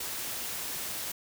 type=noise; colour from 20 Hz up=white; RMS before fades=-36 dBFS; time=0-1.12 s; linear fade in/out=5 ms; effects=none